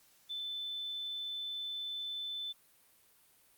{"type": "tone", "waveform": "sine", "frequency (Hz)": 3520, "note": "A7", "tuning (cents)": 0, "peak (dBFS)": -37, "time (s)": [0.29, 2.53], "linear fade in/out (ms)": 20, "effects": ["white hiss -66 dBFS RMS until 3.57 s", "Opus 48 kbps"]}